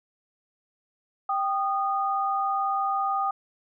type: tone pair together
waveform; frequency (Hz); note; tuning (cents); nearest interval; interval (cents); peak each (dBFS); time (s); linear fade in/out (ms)
sine; 784 / 1229.9; G5 / D#6; 0 / -20; minor sixth; 780; -26; 1.29-3.31; 5
effects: none